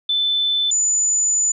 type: tone pair in turn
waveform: sine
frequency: 3520 / 6993 Hz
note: A7 / A8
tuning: 0 / -12 cents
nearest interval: octave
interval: 1188 cents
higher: second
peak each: -16 / -15 dBFS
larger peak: second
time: 0.09-0.71 / 0.71-1.52 s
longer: second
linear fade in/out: 5 ms
effects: none